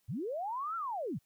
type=linear two-way sweep; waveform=sine; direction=up then down; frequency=83.3 to 1382 to 86.7 Hz; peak=-34 dBFS; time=0.08-1.19 s; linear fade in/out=20 ms; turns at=0.76 s; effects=white hiss -75 dBFS RMS until 1.25 s